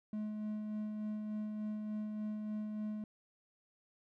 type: tone with tremolo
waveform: triangle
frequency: 212.8 Hz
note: G#3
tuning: 42 cents sharp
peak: -34 dBFS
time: 0.13-3.04 s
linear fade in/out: 2 ms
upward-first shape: sine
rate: 3.4 Hz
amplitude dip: 30%
effects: none